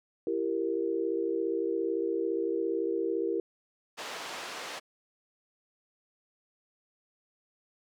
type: chord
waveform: sine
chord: E diminished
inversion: none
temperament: equal with one note detuned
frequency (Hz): 334.4 / 392 / 466.2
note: E4 / G4 / Bb4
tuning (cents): +25 / 0 / 0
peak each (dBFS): -32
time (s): 0.27-3.4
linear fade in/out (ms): 2
type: band-pass noise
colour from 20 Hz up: pink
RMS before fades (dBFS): -40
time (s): 3.97-4.8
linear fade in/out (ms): 20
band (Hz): 530 to 5600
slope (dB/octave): 12
effects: none